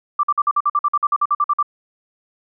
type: tone bursts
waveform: sine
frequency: 1174.7 Hz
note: D6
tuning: in tune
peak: -13 dBFS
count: 16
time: 0.19-1.628 s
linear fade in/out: 5 ms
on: 43 ms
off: 50 ms
effects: none